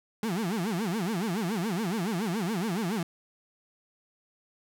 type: tone with vibrato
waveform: 35% pulse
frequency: 196 Hz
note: G3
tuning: in tune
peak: -26 dBFS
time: 0.23-3.03 s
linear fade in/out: 2 ms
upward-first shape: sine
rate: 7.1 Hz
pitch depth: 290 cents each way
effects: none